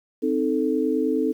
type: chord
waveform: sine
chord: A diminished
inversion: first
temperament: equal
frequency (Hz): 261.6 / 311.1 / 440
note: C4 / Eb4 / A4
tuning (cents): 0 / 0 / 0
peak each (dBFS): -24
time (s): 0.22-1.33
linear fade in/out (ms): 20
effects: 9-bit